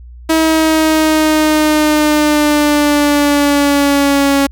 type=exponential sweep; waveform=sawtooth; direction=down; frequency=321.6 to 277.2 Hz; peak=-5 dBFS; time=0.29-4.47 s; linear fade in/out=10 ms; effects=added 60 Hz sine -31 dBFS peak until 4.51 s